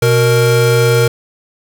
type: tone pair together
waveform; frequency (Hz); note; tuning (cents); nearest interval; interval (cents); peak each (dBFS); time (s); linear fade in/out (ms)
square; 123.56 / 466.2; B2 / A#4; +1 / 0; octave + major seventh; 2299; -12; 0.02-1.08; 5
effects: none